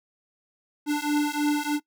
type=beating tone pair; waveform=square; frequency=293.6 / 296.8 Hz; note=D4 / D4; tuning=0 / +18 cents; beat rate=3.2 Hz; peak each=-26 dBFS; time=0.86-1.8 s; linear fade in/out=50 ms; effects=noise-tail reverb RT60 0.1 s tail -21 dB re dry